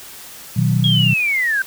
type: chord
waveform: sine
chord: B major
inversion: none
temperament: equal with one note detuned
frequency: 122.12 / 155.56 / 185 Hz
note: B2 / D#3 / F#3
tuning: -19 / 0 / 0 cents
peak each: -16 / -18 / -19 dBFS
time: 0.56-1.14 s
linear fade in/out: 10 ms
type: linear sweep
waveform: sine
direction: down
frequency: 3322 to 1533 Hz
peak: -15 dBFS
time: 0.84-1.62 s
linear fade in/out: 2 ms
effects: white hiss -37 dBFS RMS until 1.66 s